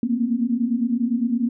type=tone cluster; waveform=sine; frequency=227.9 / 237.8 / 265.4 Hz; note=A#3 / A#3 / C4; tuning=-39 / +35 / +25 cents; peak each=-24 / -21 / -27 dBFS; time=0.03-1.49 s; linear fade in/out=2 ms; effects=none